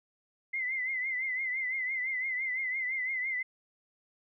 sine tone with vibrato, 2059 Hz, C7, 28 cents flat, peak -30 dBFS, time 0.53-3.43 s, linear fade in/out 10 ms, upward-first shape triangle, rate 5.9 Hz, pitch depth 83 cents each way, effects none

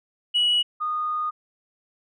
sine tone pair in turn, 2927 / 1230.7 Hz, F#7 / D#6, -19 / -19 cents, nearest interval octave + minor third, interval 1500 cents, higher first, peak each -16 / -23 dBFS, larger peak first, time 0.34-0.63 / 0.8-1.31 s, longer second, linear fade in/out 20 ms, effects tanh soft clip ceiling -15 dBFS

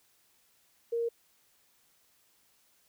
sine tone, 466.2 Hz, A#4, in tune, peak -28 dBFS, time 0.92-1.09 s, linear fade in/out 10 ms, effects white hiss -68 dBFS RMS until 2.88 s

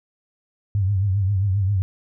sine tone with vibrato, 97.9 Hz, G2, 2 cents flat, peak -17 dBFS, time 0.75-1.82 s, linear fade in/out 0 ms, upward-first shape triangle, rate 7.5 Hz, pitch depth 120 cents each way, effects none

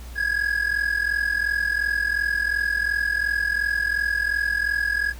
triangle ring-modulated tone, 1661.2 Hz, G#6, in tune, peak -16 dBFS, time 0.15-5.14 s, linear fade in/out 50 ms, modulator 21.4 Hz, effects added 60 Hz sine -35 dBFS peak until 5.19 s + pink hiss -46 dBFS RMS until 5.19 s

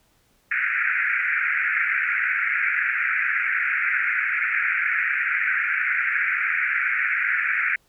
pink band-pass noise, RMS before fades -23 dBFS, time 0.51-7.76 s, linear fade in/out 5 ms, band 1400 to 2400 Hz, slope 96 dB/octave, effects pink hiss -63 dBFS RMS until 7.88 s

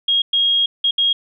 sine tone bursts at uneven times, 3268 Hz, G#7, 29 cents flat, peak -13 dBFS, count 4, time 0.08-0.22 / 0.33-0.66 / 0.84-0.91 / 0.98-1.13 s, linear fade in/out 5 ms, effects none

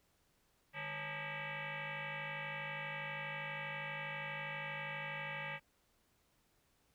sine tone with frequency modulation, 150.3 Hz, D3, 40 cents sharp, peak -40 dBFS, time 0.73-5.6 s, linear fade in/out 50 ms, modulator 353 Hz, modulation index 7.3, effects pink hiss -75 dBFS RMS until 6.94 s

